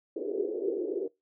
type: band-pass noise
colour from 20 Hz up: white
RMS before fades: -32 dBFS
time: 0.16-1.08 s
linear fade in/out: 5 ms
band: 340 to 440 Hz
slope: 48 dB/octave
effects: noise-tail reverb RT60 0.2 s tail -22 dB re dry